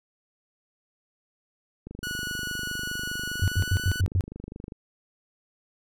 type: click train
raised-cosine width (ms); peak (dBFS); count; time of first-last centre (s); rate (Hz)
3; -25; 72; 1.87-4.721; 24.9
type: tone with pitch glide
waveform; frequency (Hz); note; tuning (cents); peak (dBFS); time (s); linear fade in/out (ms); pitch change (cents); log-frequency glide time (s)
sawtooth; 1466 to 1483.9; F#6 to F#6; -16 to +5; -27; 2.03-4.01; 5; +21; 3.3-3.82
type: tone bursts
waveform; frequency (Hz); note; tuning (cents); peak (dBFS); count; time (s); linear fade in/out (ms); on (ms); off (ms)
sine; 92.5; F#2; 0; -19; 6; 3.42-4.208; 0; 58; 88
effects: none